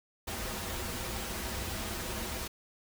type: noise with comb filter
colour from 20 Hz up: pink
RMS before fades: -37 dBFS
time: 0.27-2.48 s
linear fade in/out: 10 ms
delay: 6.9 ms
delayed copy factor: -0.6
effects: none